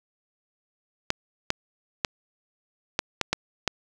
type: clicks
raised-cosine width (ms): 0.2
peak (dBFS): -5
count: 7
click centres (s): 1.104 / 1.504 / 2.048 / 2.991 / 3.213 / 3.33 / 3.677
effects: none